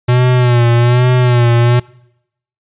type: tone with vibrato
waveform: square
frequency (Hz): 122.1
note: B2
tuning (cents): -19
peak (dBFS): -8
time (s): 0.08-1.8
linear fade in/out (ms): 10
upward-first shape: sine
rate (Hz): 1.2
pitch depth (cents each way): 56
effects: noise-tail reverb RT60 0.8 s tail -24 dB re dry + resampled to 8000 Hz